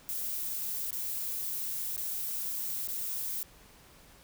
violet noise with dropouts, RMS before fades -35 dBFS, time 0.09-3.43 s, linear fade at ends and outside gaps 0 ms, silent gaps 0.907-0.928 / 1.963-1.977 / 2.874-2.886 s, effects pink hiss -57 dBFS RMS until 4.23 s

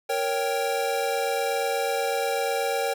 square chord, G diminished, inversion first, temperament equal, 466.2 / 554.4 / 784 Hz, Bb4 / Db5 / G5, 0 / 0 / 0 cents, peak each -29 dBFS, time 0.09-2.94 s, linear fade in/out 10 ms, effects none

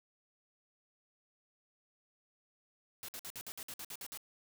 white noise bursts, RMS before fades -45 dBFS, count 11, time 3.03-4.174 s, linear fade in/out 0 ms, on 54 ms, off 55 ms, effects none

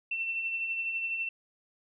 sine tone with tremolo, 2692 Hz, E7, 36 cents sharp, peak -28 dBFS, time 0.11-1.29 s, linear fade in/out 5 ms, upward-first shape triangle, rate 12 Hz, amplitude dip 45%, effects none

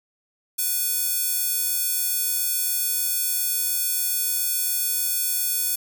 square tone with high-pass filter, 493.5 Hz, B4, 1 cent flat, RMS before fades -24 dBFS, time 0.58-5.76 s, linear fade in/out 10 ms, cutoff 10000 Hz, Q 0.7, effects none

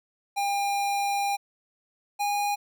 square tone pair in turn, 803 / 818 Hz, G5 / G#5, +41 / -26 cents, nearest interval unison, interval 33 cents, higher second, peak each -25 dBFS, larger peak neither, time 0.36-1.37 / 2.19-2.56 s, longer first, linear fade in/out 20 ms, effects none

